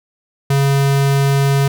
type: tone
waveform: square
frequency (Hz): 138.7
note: C#3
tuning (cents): +1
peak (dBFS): -12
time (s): 0.5-1.68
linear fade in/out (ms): 5
effects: none